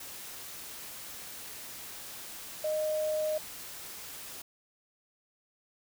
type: tone in noise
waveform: sine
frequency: 617 Hz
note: D#5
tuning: 15 cents flat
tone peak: -28 dBFS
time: 2.64-3.38 s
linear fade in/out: 5 ms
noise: white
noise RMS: -44 dBFS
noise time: 0-4.42 s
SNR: +13 dB
effects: none